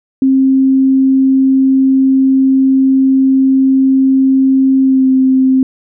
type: tone with pitch glide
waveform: sine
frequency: 266.1 to 262 Hz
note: C4 to C4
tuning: +29 to +2 cents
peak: -6 dBFS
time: 0.22-5.63 s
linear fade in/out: 2 ms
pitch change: -27 cents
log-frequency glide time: 4.82-5.07 s
effects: none